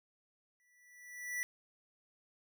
square tone with exponential growth, 1963 Hz, B6, 11 cents flat, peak -34 dBFS, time 0.6-1.43 s, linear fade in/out 0 ms, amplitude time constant 180 ms, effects none

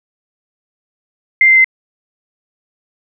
sine tone with pitch steps, 2093 / 2080 / 2067 Hz, C7 / C7 / C7, 0 / -11 / -22 cents, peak -5 dBFS, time 1.41-1.644 s, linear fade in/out 2 ms, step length 78 ms, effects none

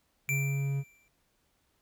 triangle tone, 138.59 Hz, C#3, in tune, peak -26 dBFS, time 0.28-0.84 s, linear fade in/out 50 ms
square tone with exponential decay, 2349 Hz, D7, in tune, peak -28 dBFS, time 0.29-1.08 s, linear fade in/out 0 ms, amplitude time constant 170 ms
effects pink hiss -73 dBFS RMS until 1.81 s

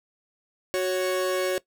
45% pulse tone pair together, 369.8 / 554 Hz, F#4 / C#5, -1 / -1 cents, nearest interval perfect fifth, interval 700 cents, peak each -26 dBFS, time 0.74-1.58 s, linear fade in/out 0 ms, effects noise-tail reverb RT60 0.1 s tail -19 dB re dry

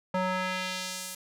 square tone with band-pass filter sweep, 185 Hz, F#3, in tune, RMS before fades -32 dBFS, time 0.14-1.15 s, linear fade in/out 5 ms, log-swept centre 810 to 11000 Hz, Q 0.91, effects none

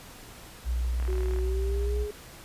sine tone with vibrato, 60.4 Hz, B1, 38 cents flat, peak -25 dBFS, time 0.64-2.07 s, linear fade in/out 50 ms, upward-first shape triangle, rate 6.4 Hz, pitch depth 10 cents each way
click train, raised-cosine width 0.5 ms, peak -27 dBFS, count 16, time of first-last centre 1-1.388 s, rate 38.7 Hz
sine tone with pitch glide, 371.3 to 416.8 Hz, F#4 to G#4, +6 to +6 cents, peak -32 dBFS, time 1.08-2.11 s, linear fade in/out 5 ms, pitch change +200 cents, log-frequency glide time 1.4-1.99 s
effects pink hiss -47 dBFS RMS until 2.44 s + resampled to 32000 Hz

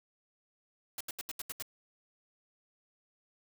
white noise bursts, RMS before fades -39 dBFS, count 7, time 0.98-1.624 s, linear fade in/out 2 ms, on 26 ms, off 77 ms, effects none

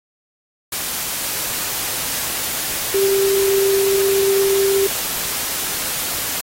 sine tone in noise, 392 Hz, G4, in tune, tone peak -14 dBFS, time 2.94-4.87 s, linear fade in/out 5 ms, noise white, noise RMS -23 dBFS, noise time 0.72-6.41 s, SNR +6 dB, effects AAC 48 kbps

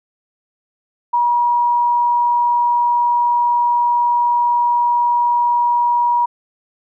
sine tone, 959 Hz, A#5, 49 cents sharp, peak -12 dBFS, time 1.13-6.26 s, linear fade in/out 10 ms, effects none

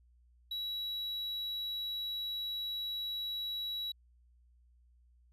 triangle tone, 3900 Hz, B7, 23 cents flat, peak -34 dBFS, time 0.51-3.92 s, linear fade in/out 5 ms, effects added 60 Hz sine -62 dBFS peak until 5.32 s + resampled to 32000 Hz

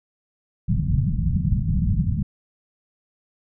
white low-pass noise, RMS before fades -21 dBFS, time 0.68-2.23 s, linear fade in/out 10 ms, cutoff 190 Hz, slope 48 dB/octave, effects none

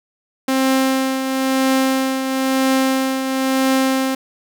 sawtooth tone with tremolo, 264.6 Hz, C4, 20 cents sharp, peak -9 dBFS, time 0.48-4.15 s, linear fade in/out 5 ms, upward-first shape triangle, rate 1 Hz, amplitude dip 55%, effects none

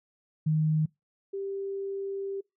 sine tone pair in turn, 155.56 / 393 Hz, D#3 / G4, 0 / +4 cents, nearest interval octave + major third, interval 1604 cents, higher second, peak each -22 / -31 dBFS, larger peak first, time 0.46-0.86 / 1.33-2.41 s, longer second, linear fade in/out 10 ms, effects noise-tail reverb RT60 0.2 s tail -25 dB re dry

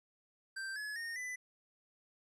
square tone with pitch steps, 1568 / 1700.1 / 1843.3 / 1998.5 Hz, G6 / G#6 / A#6 / B6, 0 / +40 / -20 / +20 cents, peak -40 dBFS, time 0.56-1.36 s, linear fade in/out 10 ms, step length 200 ms, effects low-pass 10000 Hz 12 dB/octave

